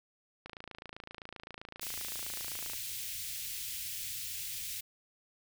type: click train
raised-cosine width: 0.3 ms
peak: -28 dBFS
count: 64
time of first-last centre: 0.46-2.734 s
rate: 27.7 Hz
type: band-stop noise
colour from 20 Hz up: white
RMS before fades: -40 dBFS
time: 1.81-4.81 s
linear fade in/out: 10 ms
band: 130 to 2200 Hz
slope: 24 dB/octave
effects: none